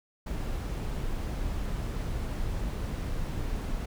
brown noise, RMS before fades -32 dBFS, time 0.26-3.86 s, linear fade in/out 10 ms, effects none

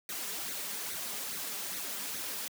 white noise with flanger, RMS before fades -38 dBFS, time 0.09-2.48 s, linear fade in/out 2 ms, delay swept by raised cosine 0.48 to 5.08 ms, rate 2.4 Hz, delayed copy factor +0.65, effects high-pass 150 Hz 12 dB/octave

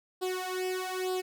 sawtooth tone with flanger, 370 Hz, F#4, in tune, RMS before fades -33 dBFS, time 0.21-1.22 s, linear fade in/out 20 ms, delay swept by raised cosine 0.23 to 2.33 ms, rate 1.1 Hz, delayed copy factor +0.85, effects none

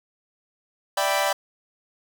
sawtooth chord, E minor seventh, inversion third, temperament equal, 587.3 / 659.3 / 784 / 987.8 Hz, D5 / E5 / G5 / B5, 0 / 0 / 0 / 0 cents, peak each -21 / -25 / -22 / -24 dBFS, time 0.97-1.33 s, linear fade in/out 5 ms, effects 9-bit

